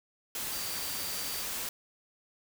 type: tone in noise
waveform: sine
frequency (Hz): 4655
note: D8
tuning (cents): -16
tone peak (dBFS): -42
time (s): 0.52-1.43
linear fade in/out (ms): 2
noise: white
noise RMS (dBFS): -36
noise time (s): 0.35-1.69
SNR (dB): -9
effects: none